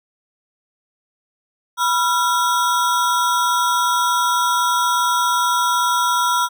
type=ring-modulated tone; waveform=square; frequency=1174.7 Hz; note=D6; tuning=in tune; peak=-13 dBFS; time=1.77-6.49 s; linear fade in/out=50 ms; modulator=194 Hz; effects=none